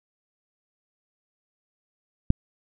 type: click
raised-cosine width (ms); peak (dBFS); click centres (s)
5; -5; 2.304
effects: none